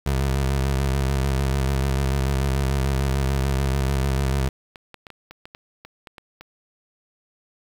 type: tone with vibrato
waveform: 25% pulse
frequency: 67.5 Hz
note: C#2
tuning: 45 cents flat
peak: -16 dBFS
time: 0.06-4.49 s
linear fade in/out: 5 ms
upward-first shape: square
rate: 6.8 Hz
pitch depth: 43 cents each way
type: clicks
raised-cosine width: 0.3 ms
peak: -24 dBFS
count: 12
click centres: 4.284 / 4.758 / 4.943 / 5.068 / 5.103 / 5.31 / 5.455 / 5.549 / 5.85 / 6.072 / 6.182 / 6.41 s
effects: 7-bit